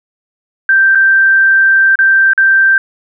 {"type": "tone with dropouts", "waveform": "sine", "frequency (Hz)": 1568, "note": "G6", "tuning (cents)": 0, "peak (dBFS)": -5, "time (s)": [0.69, 2.78], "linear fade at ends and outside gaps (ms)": 2, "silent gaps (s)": [[0.95, 0.954], [1.956, 1.989], [2.334, 2.377]], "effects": []}